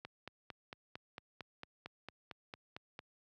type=click train; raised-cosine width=0.3 ms; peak=-29 dBFS; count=14; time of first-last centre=0.05-2.991 s; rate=4.42 Hz; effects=high-pass 80 Hz 12 dB/octave